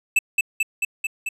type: tone with echo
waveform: square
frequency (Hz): 2634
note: E7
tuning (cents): -2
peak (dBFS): -14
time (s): 0.16-0.19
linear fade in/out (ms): 5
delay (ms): 220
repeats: 5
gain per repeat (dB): -2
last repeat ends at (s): 1.29
effects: low-pass 12000 Hz 12 dB/octave